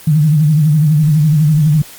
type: tone with vibrato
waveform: sine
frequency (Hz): 152.4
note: D#3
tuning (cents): -36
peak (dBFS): -7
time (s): 0.07-1.82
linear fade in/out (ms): 5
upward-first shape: sine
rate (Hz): 12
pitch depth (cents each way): 88
effects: white hiss -36 dBFS RMS until 1.98 s + Opus 24 kbps